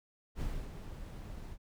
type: noise with ADSR envelope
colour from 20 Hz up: brown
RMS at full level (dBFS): -36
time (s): 0.35-1.58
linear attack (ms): 58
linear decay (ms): 270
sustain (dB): -8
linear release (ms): 59
effects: none